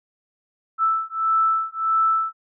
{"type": "beating tone pair", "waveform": "sine", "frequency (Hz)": [1318.5, 1320.1], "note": ["E6", "E6"], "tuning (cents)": [0, 2], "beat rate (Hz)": 1.6, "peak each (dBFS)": -21, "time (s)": [0.78, 2.33], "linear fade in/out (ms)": 50, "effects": []}